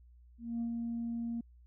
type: tone with ADSR envelope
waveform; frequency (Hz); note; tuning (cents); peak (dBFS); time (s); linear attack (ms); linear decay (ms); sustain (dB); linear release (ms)
sine; 233.2; A#3; +1; -30; 0.38-1.41; 230; 88; -3; 6
effects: tanh soft clip ceiling -30 dBFS + added 60 Hz sine -56 dBFS peak until 1.66 s